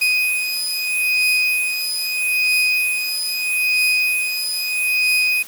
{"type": "beating tone pair", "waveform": "35% pulse", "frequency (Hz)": [2496, 2496.78], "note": ["D#7", "D#7"], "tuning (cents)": [5, 5], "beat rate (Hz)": 0.78, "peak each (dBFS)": -18, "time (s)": [0.01, 5.43], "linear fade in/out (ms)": 10, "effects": ["white hiss -38 dBFS RMS until 5.47 s", "high-pass 200 Hz 12 dB/octave"]}